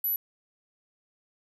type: tone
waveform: sine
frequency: 11890 Hz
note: F#9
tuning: 7 cents sharp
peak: -25 dBFS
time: 0.04-0.16 s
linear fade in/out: 2 ms
effects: 9-bit